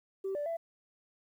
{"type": "tone with pitch steps", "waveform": "sine", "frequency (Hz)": [386.8, 585, 667], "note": ["G4", "D5", "E5"], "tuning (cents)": [-23, -7, 20], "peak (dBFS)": -31, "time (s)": [0.24, 0.57], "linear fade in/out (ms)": 10, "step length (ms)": 110, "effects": ["tanh soft clip ceiling -29 dBFS", "11-bit"]}